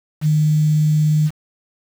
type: tone with quantisation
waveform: sine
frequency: 152.8 Hz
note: D#3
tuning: 31 cents flat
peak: -12 dBFS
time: 0.21-1.31 s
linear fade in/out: 50 ms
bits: 6
effects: none